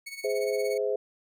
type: tone with tremolo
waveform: sawtooth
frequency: 2217 Hz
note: C#7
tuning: in tune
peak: -32 dBFS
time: 0.06-0.78 s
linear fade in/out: 10 ms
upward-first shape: sine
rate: 17 Hz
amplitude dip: 70%
type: chord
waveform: sine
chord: Ab augmented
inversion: none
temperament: just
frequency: 415.3 / 519.1 / 648.9 Hz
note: Ab4 / C5 / E5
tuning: 0 / -14 / -27 cents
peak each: -28 / -29 / -34 dBFS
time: 0.24-0.96 s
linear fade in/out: 5 ms
effects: none